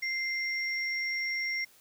sine tone pair together, 2093 / 5551 Hz, C7 / F8, 0 / -11 cents, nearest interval octave + perfect fourth, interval 1689 cents, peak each -30 / -38 dBFS, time 0.02-1.65 s, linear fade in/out 10 ms, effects white hiss -60 dBFS RMS until 1.8 s

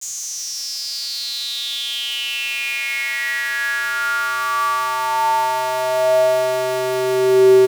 square tone with high-pass filter sweep, 128.2 Hz, C3, 35 cents flat, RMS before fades -19 dBFS, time 0.01-7.67 s, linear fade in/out 20 ms, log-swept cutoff 6800 to 360 Hz, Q 8.2, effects 7-bit

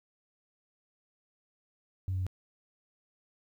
sine tone with pitch steps, 94 / 93.19 / 92.39 Hz, F#2 / F#2 / F#2, +28 / +13 / -2 cents, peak -28 dBFS, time 2.08-2.266 s, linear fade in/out 0 ms, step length 62 ms, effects tanh soft clip ceiling -26 dBFS + 11-bit

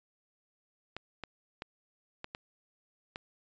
clicks, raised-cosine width 0.3 ms, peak -23 dBFS, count 6, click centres 0.966 / 1.237 / 1.621 / 2.244 / 2.349 / 3.159 s, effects resampled to 16000 Hz

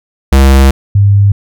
square / sine tone pair in turn, 67.4 / 100.46 Hz, C#2 / G2, -48 / +43 cents, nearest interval perfect fifth, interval 691 cents, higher second, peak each -3 dBFS, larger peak neither, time 0.32-0.71 / 0.95-1.32 s, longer first, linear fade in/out 5 ms, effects none

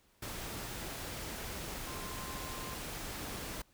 sine tone in noise, 1046.5 Hz, C6, in tune, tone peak -48 dBFS, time 1.87-2.75 s, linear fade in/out 5 ms, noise pink, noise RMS -42 dBFS, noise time 0.22-3.62 s, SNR -9 dB, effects pink hiss -69 dBFS RMS until 3.73 s

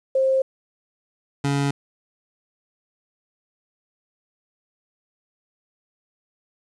sine / 25% pulse tone pair in turn, 530 / 140.65 Hz, C5 / C#3, +22 / +26 cents, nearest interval octave + major seventh, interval 2296 cents, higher first, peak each -16 / -16 dBFS, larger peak neither, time 0.15-0.42 / 1.44-1.71 s, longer neither, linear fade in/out 5 ms, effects resampled to 22050 Hz + 9-bit

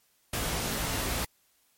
pink noise with comb filter, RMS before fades -31 dBFS, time 0.33-1.25 s, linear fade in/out 5 ms, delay 18 ms, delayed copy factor +0.6, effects white hiss -68 dBFS RMS until 1.77 s + MP3 64 kbps

